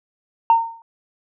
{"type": "tone with exponential decay", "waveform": "sine", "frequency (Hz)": 916, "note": "A#5", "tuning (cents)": -31, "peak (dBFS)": -6, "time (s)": [0.5, 0.82], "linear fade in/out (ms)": 1, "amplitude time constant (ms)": 69, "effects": ["tanh soft clip ceiling -5 dBFS"]}